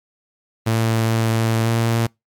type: tone with pitch glide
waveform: sawtooth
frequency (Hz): 112.9 to 115.07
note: A2 to A#2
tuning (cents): +45 to -22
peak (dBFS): -12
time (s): 0.66-2.07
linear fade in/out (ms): 10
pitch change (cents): +33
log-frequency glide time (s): 1.61-1.7
effects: noise-tail reverb RT60 0.2 s tail -26 dB re dry + MP3 96 kbps